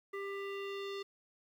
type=tone with low-pass filter sweep; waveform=square; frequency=396.3 Hz; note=G4; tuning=19 cents sharp; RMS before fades=-41 dBFS; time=0.13-1.03 s; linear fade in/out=10 ms; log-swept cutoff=1900 to 4200 Hz; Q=2.3; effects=11-bit